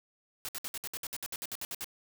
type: noise bursts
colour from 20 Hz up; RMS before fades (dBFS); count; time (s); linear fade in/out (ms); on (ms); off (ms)
white; -38; 15; 0.45-1.844; 0; 36; 61
effects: none